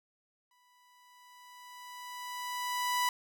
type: tone with exponential growth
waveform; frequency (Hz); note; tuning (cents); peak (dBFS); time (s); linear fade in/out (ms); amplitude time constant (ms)
sawtooth; 987.8; B5; 0; -23; 0.51-3.09; 2; 560
effects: none